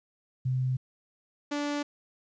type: tone pair in turn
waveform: sine / sawtooth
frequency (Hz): 128.7 / 290.8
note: C3 / D4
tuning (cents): -28 / -17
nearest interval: octave + major second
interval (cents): 1411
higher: second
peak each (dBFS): -25 / -25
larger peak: neither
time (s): 0.45-0.77 / 1.51-1.83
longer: neither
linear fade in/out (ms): 10
effects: resampled to 16000 Hz + 11-bit